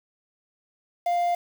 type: tone with quantisation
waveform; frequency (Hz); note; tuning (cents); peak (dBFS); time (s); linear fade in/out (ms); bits
triangle; 698.5; F5; 0; -19; 1.06-1.35; 5; 7
effects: none

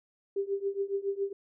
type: tone with tremolo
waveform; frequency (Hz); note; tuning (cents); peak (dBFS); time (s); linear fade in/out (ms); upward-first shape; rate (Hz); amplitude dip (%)
sine; 396.1; G4; +18; -25; 0.36-1.33; 5; triangle; 7.2; 95
effects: none

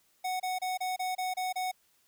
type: tone bursts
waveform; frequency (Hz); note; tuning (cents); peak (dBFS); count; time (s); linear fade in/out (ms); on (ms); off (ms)
square; 740; F#5; 0; -31; 8; 0.24-1.716; 10; 160; 28
effects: white hiss -69 dBFS RMS until 2.07 s

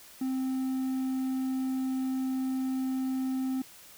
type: tone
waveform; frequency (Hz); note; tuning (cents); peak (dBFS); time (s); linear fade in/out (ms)
triangle; 261.6; C4; 0; -26; 0.21-3.62; 5
effects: white hiss -52 dBFS RMS until 3.97 s

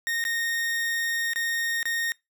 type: tone with dropouts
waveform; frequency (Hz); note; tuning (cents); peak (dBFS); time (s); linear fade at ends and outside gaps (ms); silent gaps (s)
40% pulse; 1851; A#6; -13; -24; 0.07-2.12; 0; 0.24-0.251 / 1.334-1.359 / 1.829-1.855
effects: noise-tail reverb RT60 0.2 s tail -24 dB re dry

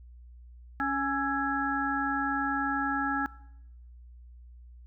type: harmonic tone with a mistuned harmonic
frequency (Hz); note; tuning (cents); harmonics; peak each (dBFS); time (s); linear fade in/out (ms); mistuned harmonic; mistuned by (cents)
277.2; C#4; 0; 1 / 3 / 5 / 6; -32 / -32 / -32 / -32; 0.8-3.26; 0; 5; -66
effects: noise-tail reverb RT60 0.8 s tail -20 dB re dry + added 60 Hz sine -47 dBFS peak until 4.86 s

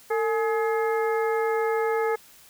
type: harmonic tone with a mistuned harmonic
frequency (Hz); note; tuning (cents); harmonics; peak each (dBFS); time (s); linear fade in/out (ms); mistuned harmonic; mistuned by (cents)
423.2; G#4; +33; 1 / 2 / 3 / 4 / 5; -23 / -29 / -33 / -35 / -37; 0.1-2.16; 10; 1; +110
effects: white hiss -52 dBFS RMS until 2.49 s

